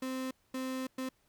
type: tone bursts at uneven times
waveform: 35% pulse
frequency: 260 Hz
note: C4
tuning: 11 cents flat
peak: -33 dBFS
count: 3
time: 0.02-0.31 / 0.54-0.87 / 0.98-1.09 s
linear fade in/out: 5 ms
effects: pink hiss -72 dBFS RMS until 1.28 s